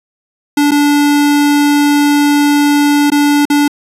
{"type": "tone with dropouts", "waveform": "square", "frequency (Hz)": 290.4, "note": "D4", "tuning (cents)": -19, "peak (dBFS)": -8, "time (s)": [0.57, 3.68], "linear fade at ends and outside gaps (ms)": 5, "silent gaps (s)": [[0.71, 0.716], [3.102, 3.118], [3.454, 3.5]], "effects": ["resampled to 32000 Hz"]}